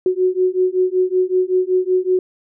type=beating tone pair; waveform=sine; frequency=366.2 / 371.5 Hz; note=F#4 / F#4; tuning=-18 / +7 cents; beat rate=5.3 Hz; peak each=-17 dBFS; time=0.06-2.19 s; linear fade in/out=2 ms; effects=none